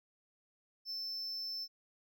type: tone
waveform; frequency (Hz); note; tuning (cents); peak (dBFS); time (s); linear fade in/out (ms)
triangle; 5300; E8; +9; -37; 0.85-1.68; 50
effects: none